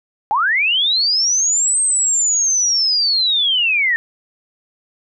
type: linear two-way sweep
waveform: sine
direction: up then down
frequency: 781 to 8400 to 1795 Hz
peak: -13 dBFS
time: 0.31-3.96 s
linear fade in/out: 0 ms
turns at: 1.81 s
effects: none

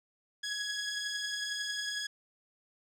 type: beating tone pair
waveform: 15% pulse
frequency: 1661.2 / 1672.2 Hz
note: G#6 / G#6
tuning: 0 / +11 cents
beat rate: 11 Hz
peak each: -35 / -28 dBFS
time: 0.43-2.07 s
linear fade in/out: 10 ms
effects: low-pass 9000 Hz 12 dB/octave

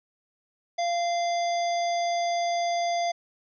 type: harmonic tone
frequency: 691 Hz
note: F5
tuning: 19 cents flat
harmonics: 1 / 3 / 5 / 7 / 9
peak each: -24 / -36 / -40 / -39 / -42 dBFS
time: 0.78-3.12 s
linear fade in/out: 10 ms
effects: none

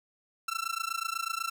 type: tone with amplitude modulation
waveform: sawtooth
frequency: 1344 Hz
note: E6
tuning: 33 cents sharp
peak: -24 dBFS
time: 0.48-1.5 s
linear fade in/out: 5 ms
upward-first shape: sine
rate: 28.1 Hz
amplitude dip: 95%
effects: 11-bit

